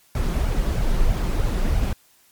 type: noise with flanger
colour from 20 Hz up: brown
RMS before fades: -20 dBFS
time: 0.15-1.93 s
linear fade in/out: 2 ms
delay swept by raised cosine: 1.3 to 5.8 ms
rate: 3.1 Hz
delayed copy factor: +0.55
effects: white hiss -57 dBFS RMS until 2.31 s + MP3 96 kbps